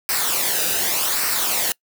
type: noise with flanger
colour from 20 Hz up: white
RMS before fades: -21 dBFS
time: 0.09-1.72 s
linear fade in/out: 0 ms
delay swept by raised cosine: 0.29 to 0.93 ms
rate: 0.86 Hz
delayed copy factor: -0.6
effects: noise-tail reverb RT60 0.1 s tail -24 dB re dry